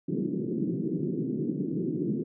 white band-pass noise, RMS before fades -30 dBFS, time 0.08-2.24 s, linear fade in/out 10 ms, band 140 to 370 Hz, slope 48 dB/octave, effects none

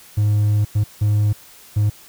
triangle tone bursts at uneven times, 104.7 Hz, G#2, 15 cents sharp, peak -11 dBFS, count 4, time 0.17-0.65 / 0.75-0.84 / 1.01-1.33 / 1.76-1.9 s, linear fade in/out 10 ms, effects tanh soft clip ceiling -7 dBFS + white hiss -45 dBFS RMS until 2.08 s

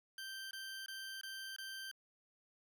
20% pulse tone bursts, 1564 Hz, G6, 4 cents flat, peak -40 dBFS, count 5, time 0.18-1.914 s, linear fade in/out 2 ms, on 330 ms, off 21 ms, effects none

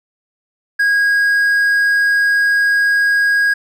triangle tone, 1641 Hz, G#6, 21 cents flat, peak -9 dBFS, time 0.79-3.54 s, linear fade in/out 10 ms, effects none

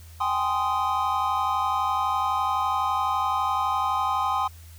triangle chord, Ab major seventh, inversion third, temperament just, 778.7 / 830.6 / 1038.3 / 1245.9 Hz, G5 / Ab5 / C6 / Eb6, -12 / 0 / -14 / +2 cents, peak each -27 / -28 / -24 / -26 dBFS, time 0.2-4.48 s, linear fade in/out 10 ms, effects added 82 Hz sine -43 dBFS peak until 4.78 s + white hiss -53 dBFS RMS until 4.78 s

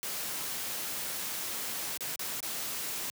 white noise with dropouts, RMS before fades -36 dBFS, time 0.03-3.1 s, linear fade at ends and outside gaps 0 ms, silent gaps 1.974-2.007 / 2.158-2.193 / 2.404-2.428 s, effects high-pass 100 Hz 12 dB/octave

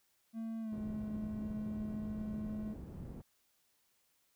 triangle tone with pitch glide, 224.9 to 213.5 Hz, A3 to G#3, +38 to +48 cents, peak -36 dBFS, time 0.33-2.76 s, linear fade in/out 50 ms, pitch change -90 cents, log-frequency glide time 0.61-0.75 s
white low-pass noise, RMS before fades -47 dBFS, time 0.72-3.22 s, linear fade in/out 10 ms, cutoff 200 Hz, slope 12 dB/octave
effects white hiss -75 dBFS RMS until 4.35 s

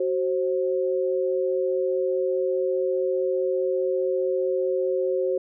sine tone pair together, 374.8 / 530 Hz, F#4 / C5, +22 / +22 cents, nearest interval tritone, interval 600 cents, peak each -24 dBFS, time 0-5.38 s, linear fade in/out 5 ms, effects none

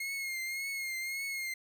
40% pulse tone with vibrato, 2145 Hz, C7, 42 cents sharp, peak -34 dBFS, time 0-1.54 s, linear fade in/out 5 ms, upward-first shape triangle, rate 1.8 Hz, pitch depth 55 cents each way, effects none

